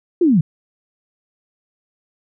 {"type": "linear sweep", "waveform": "sine", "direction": "down", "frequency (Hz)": [370, 139.4], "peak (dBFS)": -10, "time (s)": [0.21, 0.41], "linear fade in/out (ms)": 5, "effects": []}